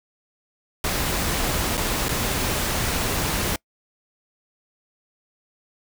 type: noise with dropouts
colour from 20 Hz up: pink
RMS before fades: -24 dBFS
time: 0.84-3.56 s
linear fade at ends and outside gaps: 2 ms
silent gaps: 1.772-1.776 / 2.085-2.091 s
effects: noise-tail reverb RT60 0.1 s tail -25 dB re dry